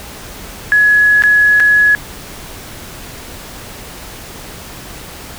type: tone with dropouts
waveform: sine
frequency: 1687 Hz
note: G#6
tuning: 27 cents sharp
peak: -6 dBFS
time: 0.72-1.95 s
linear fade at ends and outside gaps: 0 ms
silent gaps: 1.222-1.237 / 1.599-1.603 s
effects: pink hiss -31 dBFS RMS until 5.38 s